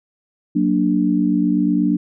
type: chord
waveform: sine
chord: Gb augmented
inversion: none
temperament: equal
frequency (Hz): 185 / 233.1 / 293.7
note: Gb3 / Bb3 / D4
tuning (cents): 0 / 0 / 0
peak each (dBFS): -19 / -20 / -17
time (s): 0.55-1.97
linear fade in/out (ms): 10
effects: none